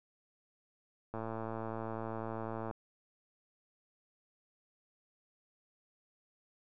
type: click train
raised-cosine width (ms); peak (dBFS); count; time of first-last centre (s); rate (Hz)
1; -26; 177; 1.14-2.711; 112
effects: none